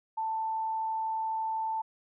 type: tone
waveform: sine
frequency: 886 Hz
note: A5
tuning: 12 cents sharp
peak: -29 dBFS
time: 0.17-1.82 s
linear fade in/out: 10 ms
effects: none